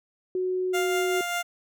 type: tone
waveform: sine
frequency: 368.8 Hz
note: F#4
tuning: 6 cents flat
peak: -24 dBFS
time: 0.35-1.21 s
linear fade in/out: 2 ms
type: tone with tremolo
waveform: 15% pulse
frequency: 700 Hz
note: F5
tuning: 4 cents sharp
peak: -19 dBFS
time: 0.73-1.43 s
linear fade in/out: 20 ms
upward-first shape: triangle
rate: 5.1 Hz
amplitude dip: 35%
effects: none